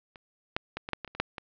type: clicks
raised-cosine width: 0.3 ms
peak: -30 / -11 / -17 / -20 / -11 / -19 / -28 / -26 / -8 / -21 dBFS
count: 10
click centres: 0.158 / 0.565 / 0.77 / 0.889 / 0.933 / 1.047 / 1.077 / 1.15 / 1.2 / 1.382 s
effects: low-pass 4000 Hz 12 dB/octave